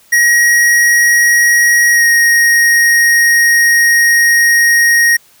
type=tone with pitch glide; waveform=square; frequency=1895 to 1872.2 Hz; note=A#6 to A#6; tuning=+28 to +7 cents; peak=-7 dBFS; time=0.12-5.17 s; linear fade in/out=10 ms; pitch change=-21 cents; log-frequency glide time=1.93-2.03 s; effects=white hiss -47 dBFS RMS until 5.4 s